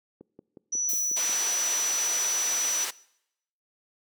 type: click train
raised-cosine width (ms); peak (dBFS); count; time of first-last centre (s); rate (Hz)
3; -24; 7; 0.21-1.295; 5.53
type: tone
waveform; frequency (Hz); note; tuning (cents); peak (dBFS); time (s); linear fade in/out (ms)
sine; 5920; F#8; 0; -25; 0.72-2.85; 10
type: noise with exponential decay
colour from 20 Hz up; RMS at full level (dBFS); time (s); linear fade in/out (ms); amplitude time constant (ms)
violet; -31; 0.89-1.63; 0; 160
type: low-pass noise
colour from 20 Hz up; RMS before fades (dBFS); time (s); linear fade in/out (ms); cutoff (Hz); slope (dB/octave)
white; -33; 1.16-2.91; 10; 8500; 12
effects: noise-tail reverb RT60 0.8 s tail -22 dB re dry + high-pass 400 Hz 12 dB/octave